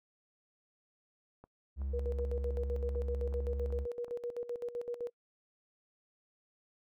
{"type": "click train", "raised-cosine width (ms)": 1, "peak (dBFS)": -39, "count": 8, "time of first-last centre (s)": [1.44, 4.082], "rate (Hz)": 2.65}
{"type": "tone with pitch glide", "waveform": "triangle", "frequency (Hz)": [68.2, 68.95], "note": ["C#2", "C#2"], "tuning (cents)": [-28, -9], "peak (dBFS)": -32, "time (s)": [1.76, 3.87], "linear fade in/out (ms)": 50, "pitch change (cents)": 19, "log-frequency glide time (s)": [3.27, 3.52]}
{"type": "tone with tremolo", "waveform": "sine", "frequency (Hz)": 480.2, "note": "B4", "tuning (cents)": -49, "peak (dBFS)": -34, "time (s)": [1.93, 5.1], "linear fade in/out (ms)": 10, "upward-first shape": "square", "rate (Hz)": 7.8, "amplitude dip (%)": 75}
{"effects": ["noise-tail reverb RT60 0.1 s tail -25 dB re dry"]}